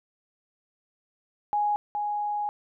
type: tone pair in turn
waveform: sine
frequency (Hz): 830.6 / 830.6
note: G#5 / G#5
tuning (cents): 0 / 0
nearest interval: unison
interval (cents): 0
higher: neither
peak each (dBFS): -22 / -26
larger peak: first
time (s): 1.53-1.76 / 1.95-2.49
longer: second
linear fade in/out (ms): 0
effects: none